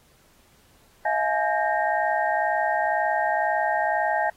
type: tone cluster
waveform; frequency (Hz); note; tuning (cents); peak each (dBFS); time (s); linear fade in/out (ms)
sine; 640 / 702 / 846 / 1589 / 1850; D#5 / F5 / G#5 / G6 / A#6; +49 / +9 / +32 / +23 / -14; -27 / -28 / -24 / -31 / -29; 1.05-4.3; 5
effects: pink hiss -59 dBFS RMS until 4.36 s + AAC 48 kbps